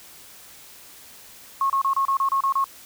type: tone bursts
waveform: sine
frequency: 1089 Hz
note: C#6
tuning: 31 cents flat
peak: -18 dBFS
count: 9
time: 1.61-2.642 s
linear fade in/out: 2 ms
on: 88 ms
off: 30 ms
effects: white hiss -46 dBFS RMS until 2.85 s